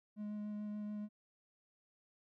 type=tone with vibrato; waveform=triangle; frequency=209.4 Hz; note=G#3; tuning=15 cents sharp; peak=-38 dBFS; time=0.16-1.09 s; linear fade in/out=50 ms; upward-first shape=sine; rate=6.9 Hz; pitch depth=10 cents each way; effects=none